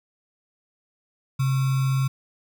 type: tone with sample-and-hold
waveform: sine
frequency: 133.2 Hz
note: C3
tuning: 31 cents sharp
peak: -19 dBFS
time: 1.39-2.08 s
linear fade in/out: 10 ms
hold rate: 1225 Hz
effects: none